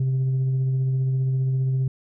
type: tone with tremolo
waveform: sine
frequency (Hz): 131.5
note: C3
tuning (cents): +9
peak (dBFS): -16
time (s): 0-1.88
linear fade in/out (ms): 5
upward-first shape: triangle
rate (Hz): 15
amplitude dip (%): 25
effects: tanh soft clip ceiling -18 dBFS